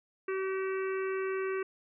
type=harmonic tone; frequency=382.1 Hz; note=G4; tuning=44 cents flat; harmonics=1 / 3 / 4 / 5 / 6 / 7; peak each=-31 / -41 / -43 / -45 / -47 / -48 dBFS; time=0.28-1.63 s; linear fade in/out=5 ms; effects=none